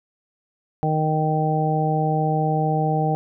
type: harmonic tone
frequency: 155.56 Hz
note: D#3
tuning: in tune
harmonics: 1 / 2 / 3 / 4 / 5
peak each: -21 / -29 / -27 / -29 / -23 dBFS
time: 0.83-3.15 s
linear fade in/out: 0 ms
effects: none